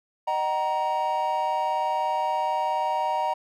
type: tone cluster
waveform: triangle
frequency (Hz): 615 / 759 / 940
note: D#5 / F#5 / A#5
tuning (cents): -20 / +44 / +14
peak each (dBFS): -28 / -26 / -23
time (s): 0.27-3.34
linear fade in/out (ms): 10
effects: tanh soft clip ceiling -13 dBFS